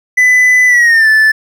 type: tone with pitch glide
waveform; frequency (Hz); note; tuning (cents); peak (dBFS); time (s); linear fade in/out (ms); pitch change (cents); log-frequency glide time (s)
triangle; 2000 to 1751.2; B6 to A6; +21 to -9; -3; 0.17-1.32; 10; -230; 0.67-1.08
effects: none